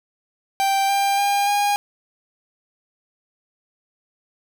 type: tone with pitch steps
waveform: 45% pulse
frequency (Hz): 784 / 794.5 / 805.1 / 815.9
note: G5 / G5 / G5 / G#5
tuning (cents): 0 / +23 / +46 / -31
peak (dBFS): -17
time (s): 0.6-1.76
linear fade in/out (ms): 0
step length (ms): 290
effects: none